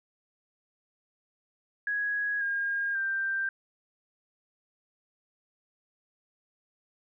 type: tone with pitch steps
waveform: sine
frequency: 1663 / 1618.5 / 1575.1 Hz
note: G#6 / G#6 / G6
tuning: +2 / -45 / +8 cents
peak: -27 dBFS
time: 1.87-3.49 s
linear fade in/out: 2 ms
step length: 540 ms
effects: none